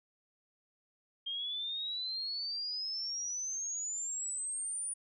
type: exponential sweep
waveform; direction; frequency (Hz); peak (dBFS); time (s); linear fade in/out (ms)
sine; up; 3195 to 9540; -35; 1.26-4.94; 10
effects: none